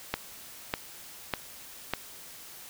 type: click train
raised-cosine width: 0.3 ms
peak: -11 dBFS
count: 4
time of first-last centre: 0.14-1.936 s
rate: 1.67 Hz
effects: white hiss -47 dBFS RMS until 2.69 s